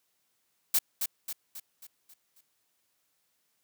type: noise with echo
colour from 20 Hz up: blue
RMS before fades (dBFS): -24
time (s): 0.74-0.79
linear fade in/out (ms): 5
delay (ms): 270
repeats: 6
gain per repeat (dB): -6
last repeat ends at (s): 2.41
effects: white hiss -75 dBFS RMS until 3.63 s + high-pass 80 Hz 12 dB/octave